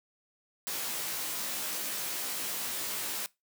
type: noise with comb filter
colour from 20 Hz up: white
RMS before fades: -35 dBFS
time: 0.67-3.26 s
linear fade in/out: 0 ms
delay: 17 ms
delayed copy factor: -0.9
effects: noise-tail reverb RT60 0.2 s tail -21 dB re dry + high-pass 150 Hz 12 dB/octave